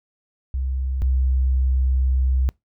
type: tone pair in turn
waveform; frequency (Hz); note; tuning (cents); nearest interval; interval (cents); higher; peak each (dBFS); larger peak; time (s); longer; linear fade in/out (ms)
sine; 65.41 / 64.81; C2 / C2; 0 / -16; unison; 16; first; -21 / -16; second; 0.54-1.02 / 1.02-2.49; second; 0
effects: noise-tail reverb RT60 0.2 s tail -26 dB re dry